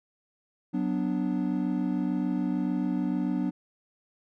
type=chord; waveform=triangle; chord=B minor; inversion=second; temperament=equal; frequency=185 / 246.9 / 293.7 Hz; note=F#3 / B3 / D4; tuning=0 / 0 / 0 cents; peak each=-28 dBFS; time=0.73-3.51 s; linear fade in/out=20 ms; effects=none